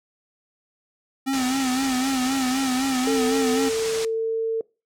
square tone with vibrato, 261.6 Hz, C4, in tune, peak -22 dBFS, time 1.26-3.7 s, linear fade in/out 20 ms, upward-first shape sine, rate 3.9 Hz, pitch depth 67 cents each way
white low-pass noise, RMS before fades -32 dBFS, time 1.33-4.05 s, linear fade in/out 2 ms, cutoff 8200 Hz, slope 24 dB/octave
sine tone with pitch glide, 446.4 to 449.8 Hz, A4 to A4, +25 to +38 cents, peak -21 dBFS, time 3.07-4.61 s, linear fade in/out 2 ms, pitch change +13 cents, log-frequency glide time 3.58-4.32 s
effects noise-tail reverb RT60 0.3 s tail -23 dB re dry

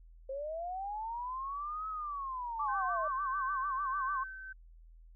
sine linear two-way sweep, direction up then down, 523.3 to 1294 to 612 Hz, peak -36 dBFS, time 0.29-3.08 s, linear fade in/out 5 ms, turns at 1.88 s
sine tone with vibrato, 1109 Hz, C#6, in tune, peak -32 dBFS, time 2.59-4.24 s, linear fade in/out 10 ms, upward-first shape sine, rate 6.7 Hz, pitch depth 110 cents each way
sine tone with tremolo, 1538 Hz, G6, 33 cents flat, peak -38 dBFS, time 2.68-4.53 s, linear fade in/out 10 ms, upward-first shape sine, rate 1.6 Hz, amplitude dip 50%
effects added 41 Hz sine -53 dBFS peak until 5.15 s

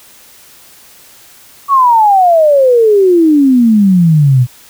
sine exponential sweep, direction down, 1141 to 120 Hz, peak -4 dBFS, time 1.68-4.47 s, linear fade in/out 50 ms, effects white hiss -40 dBFS RMS until 4.69 s

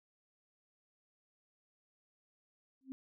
sine tone with exponential growth, 264.9 Hz, C4, 22 cents sharp, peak -37 dBFS, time 2.81-2.92 s, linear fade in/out 0 ms, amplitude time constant 22 ms, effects none

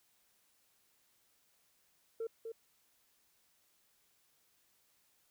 sine tone with echo, 452.9 Hz, A#4, 50 cents flat, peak -34 dBFS, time 2.2-2.27 s, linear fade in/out 5 ms, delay 250 ms, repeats 1, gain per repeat -6 dB, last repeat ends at 2.52 s, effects tanh soft clip ceiling -34 dBFS + white hiss -73 dBFS RMS until 5.3 s

